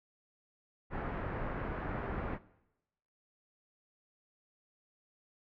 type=low-pass noise; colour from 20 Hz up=pink; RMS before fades=-38 dBFS; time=0.9-2.39 s; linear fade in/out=50 ms; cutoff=1800 Hz; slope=24 dB/octave; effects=noise-tail reverb RT60 0.9 s tail -19 dB re dry